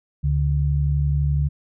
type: tone pair together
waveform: sine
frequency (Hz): 71.85 / 143.7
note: D2 / D3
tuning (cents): -37 / -37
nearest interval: octave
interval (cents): 1200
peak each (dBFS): -20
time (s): 0.23-1.49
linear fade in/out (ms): 20
effects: none